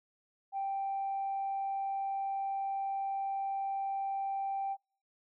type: tone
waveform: sine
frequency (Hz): 784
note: G5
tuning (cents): 0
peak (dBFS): -31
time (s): 0.52-4.77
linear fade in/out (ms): 50
effects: noise-tail reverb RT60 0.4 s tail -26 dB re dry + tanh soft clip ceiling -28 dBFS